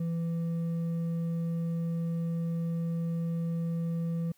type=tone with hard clipping; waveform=sine; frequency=167 Hz; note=E3; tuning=23 cents sharp; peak=-30 dBFS; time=0-4.32 s; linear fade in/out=5 ms; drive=4 dB; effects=white hiss -67 dBFS RMS until 4.37 s